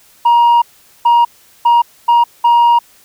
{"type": "tone bursts at uneven times", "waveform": "sine", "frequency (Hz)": 946, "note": "A#5", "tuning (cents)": 25, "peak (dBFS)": -3, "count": 5, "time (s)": [[0.25, 0.62], [1.05, 1.25], [1.65, 1.82], [2.08, 2.24], [2.44, 2.79]], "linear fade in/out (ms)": 10, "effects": ["tanh soft clip ceiling -5 dBFS", "white hiss -47 dBFS RMS until 3.04 s"]}